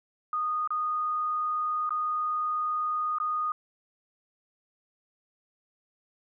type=tone with dropouts; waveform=sine; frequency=1234 Hz; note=D#6; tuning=15 cents flat; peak=-26 dBFS; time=0.33-3.52 s; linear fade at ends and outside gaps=2 ms; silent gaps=0.675-0.705 / 1.893-1.906 / 3.185-3.2 s; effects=none